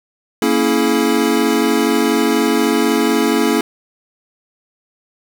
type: chord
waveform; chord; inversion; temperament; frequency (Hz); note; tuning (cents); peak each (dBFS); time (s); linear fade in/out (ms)
square; A# half-diminished seventh; none; equal with one note detuned; 233.1 / 277.2 / 329.6 / 424.8; A#3 / C#4 / E4 / G#4; 0 / 0 / 0 / +39; -19; 0.42-3.61; 2
effects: none